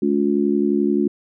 harmonic tone, 71.5 Hz, D2, 46 cents flat, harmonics 3 / 4 / 5, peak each -20 / -20 / -20 dBFS, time 0.02-1.08 s, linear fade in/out 5 ms, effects none

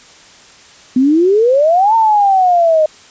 sine exponential two-way sweep, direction up then down, 246.9 to 915 to 611 Hz, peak -7 dBFS, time 0.96-2.86 s, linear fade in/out 5 ms, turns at 1.95 s, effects white hiss -41 dBFS RMS until 3.1 s + resampled to 16000 Hz

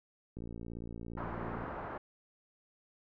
click train, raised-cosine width 3 ms, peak -31 dBFS, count 74, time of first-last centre 0.37-1.64 s, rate 57.5 Hz
white low-pass noise, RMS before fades -42 dBFS, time 1.17-1.98 s, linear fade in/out 5 ms, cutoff 1300 Hz, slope 24 dB/octave
effects none

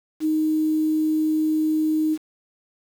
sine tone with quantisation, 311.1 Hz, D#4, in tune, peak -18 dBFS, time 0.2-2.18 s, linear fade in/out 50 ms, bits 7, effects none

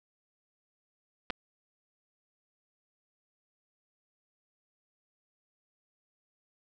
clicks, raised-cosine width 0.3 ms, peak -17 dBFS, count 2, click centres 1.301 / 1.305 s, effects none

